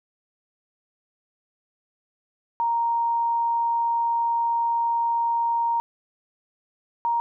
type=tone pair in turn; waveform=sine; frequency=932.3 / 936.6 Hz; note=A#5 / A#5; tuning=0 / +8 cents; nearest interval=unison; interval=8 cents; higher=second; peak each=-20 dBFS; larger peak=neither; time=2.6-5.8 / 7.05-7.2 s; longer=first; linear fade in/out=0 ms; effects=none